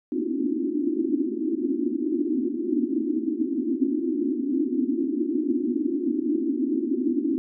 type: band-pass noise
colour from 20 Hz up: white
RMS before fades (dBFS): -25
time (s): 0.12-7.38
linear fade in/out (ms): 0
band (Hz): 240 to 350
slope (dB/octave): 96
effects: none